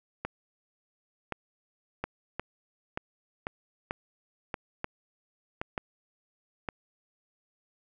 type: two click trains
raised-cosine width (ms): 0.5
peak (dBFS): -16 / -17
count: 5 / 7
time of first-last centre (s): 2.04-5.778 / 0.25-6.688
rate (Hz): 1.07 / 0.932
effects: none